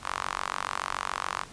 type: tone with high-pass filter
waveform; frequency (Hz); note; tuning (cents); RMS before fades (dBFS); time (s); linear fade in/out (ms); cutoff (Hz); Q
sawtooth; 47; F#1; +28; -33; 0.02-1.46; 50; 1100; 3.3
effects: pink hiss -48 dBFS RMS until 1.52 s + resampled to 22050 Hz